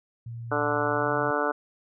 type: tone with pitch glide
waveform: sine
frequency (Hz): 116.54 to 130.81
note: A#2 to C3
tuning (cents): 0 to 0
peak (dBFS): -34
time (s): 0.26-1.31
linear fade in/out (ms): 5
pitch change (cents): +200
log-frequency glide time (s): 0.94-1.13
type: harmonic tone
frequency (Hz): 146.83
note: D3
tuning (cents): 0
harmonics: 2 / 3 / 4 / 5 / 6 / 7 / 8 / 9 / 10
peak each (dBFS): -33 / -30 / -30 / -34 / -33 / -35 / -33 / -32 / -31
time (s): 0.51-1.52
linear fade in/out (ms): 10
effects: none